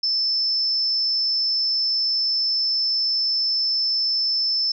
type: tone with amplitude modulation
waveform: sine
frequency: 5274 Hz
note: E8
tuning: in tune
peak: -17 dBFS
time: 0.03-4.72 s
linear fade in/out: 5 ms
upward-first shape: sine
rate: 291 Hz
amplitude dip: 40%
effects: none